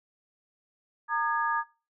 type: tone cluster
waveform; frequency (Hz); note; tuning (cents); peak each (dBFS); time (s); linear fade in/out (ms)
sine; 923 / 1215 / 1666; A#5 / D#6 / G#6; -17 / -42 / +5; -30; 1.08-1.64; 50
effects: noise-tail reverb RT60 0.3 s tail -18 dB re dry